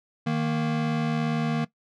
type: tone pair together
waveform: square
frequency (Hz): 155.38 / 232.8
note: D#3 / A#3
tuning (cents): -2 / -2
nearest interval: perfect fifth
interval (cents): 700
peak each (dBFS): -27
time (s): 0.26-1.65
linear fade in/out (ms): 10
effects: noise-tail reverb RT60 0.1 s tail -18 dB re dry + low-pass 4000 Hz 12 dB/octave